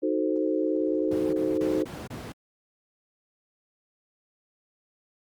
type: chord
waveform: sine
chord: D# diminished seventh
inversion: none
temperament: equal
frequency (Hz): 311.1 / 370 / 440 / 523.3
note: D#4 / F#4 / A4 / C5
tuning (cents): 0 / 0 / 0 / 0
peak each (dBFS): -26 / -29 / -30 / -30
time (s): 0.02-1.85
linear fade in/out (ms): 20
type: noise bursts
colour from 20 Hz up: brown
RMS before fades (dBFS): -31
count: 5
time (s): 1.11-2.322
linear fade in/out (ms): 5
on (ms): 220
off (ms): 28
effects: high-pass 150 Hz 12 dB/octave + Opus 32 kbps